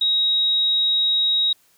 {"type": "tone", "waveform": "sine", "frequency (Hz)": 3800, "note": "A#7", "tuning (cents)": 33, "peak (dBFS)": -16, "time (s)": [0.01, 1.53], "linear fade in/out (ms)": 5, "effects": ["white hiss -59 dBFS RMS until 1.77 s"]}